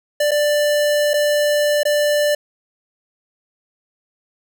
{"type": "tone with dropouts", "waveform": "square", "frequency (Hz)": 590, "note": "D5", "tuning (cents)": 8, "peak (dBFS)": -15, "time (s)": [0.2, 2.35], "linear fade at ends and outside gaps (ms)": 5, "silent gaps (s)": [[0.31, 0.315], [1.135, 1.139], [1.833, 1.852]], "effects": []}